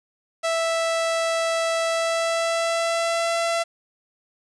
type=tone with pitch glide; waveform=sawtooth; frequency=659.3 to 672.8 Hz; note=E5 to E5; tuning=0 to +35 cents; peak=-17 dBFS; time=0.43-3.64 s; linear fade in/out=20 ms; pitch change=+35 cents; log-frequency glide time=1.86-3.37 s; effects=resampled to 22050 Hz + 8-bit